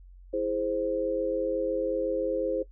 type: chord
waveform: sine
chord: E augmented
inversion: none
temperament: equal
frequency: 329.6 / 415.3 / 523.3 Hz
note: E4 / G#4 / B#4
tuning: 0 / 0 / 0 cents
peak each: -32 / -32 / -28 dBFS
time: 0.33-2.63 s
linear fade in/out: 10 ms
effects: noise-tail reverb RT60 0.1 s tail -17 dB re dry + added 45 Hz sine -47 dBFS peak until 2.71 s